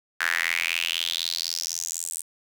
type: tone with high-pass filter sweep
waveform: sawtooth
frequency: 84 Hz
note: E2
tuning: 33 cents sharp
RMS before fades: -28 dBFS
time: 0.2-2.22 s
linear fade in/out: 10 ms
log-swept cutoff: 1600 to 8900 Hz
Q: 5.1
effects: 8-bit